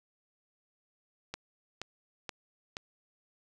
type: click train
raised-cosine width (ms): 0.2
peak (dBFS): -20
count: 4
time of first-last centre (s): 1.34-2.769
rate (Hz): 2.1
effects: none